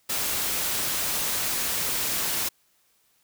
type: noise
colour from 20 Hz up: white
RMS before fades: -27 dBFS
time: 0.09-2.49 s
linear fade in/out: 10 ms
effects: white hiss -66 dBFS RMS until 3.23 s